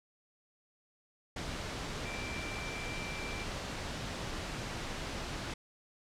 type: tone in noise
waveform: sine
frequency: 2349 Hz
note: D7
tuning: in tune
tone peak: -43 dBFS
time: 2.05-3.44 s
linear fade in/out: 5 ms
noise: pink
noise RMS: -39 dBFS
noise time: 1.36-5.54 s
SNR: -7 dB
effects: low-pass 6000 Hz 12 dB/octave